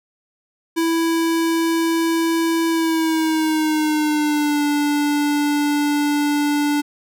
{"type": "tone with pitch glide", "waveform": "square", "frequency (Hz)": [330.1, 292.4], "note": ["E4", "D4"], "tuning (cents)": [2, -7], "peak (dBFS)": -17, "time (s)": [0.76, 6.82], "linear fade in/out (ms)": 20, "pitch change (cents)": -209, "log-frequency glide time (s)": [2.68, 4.63], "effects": []}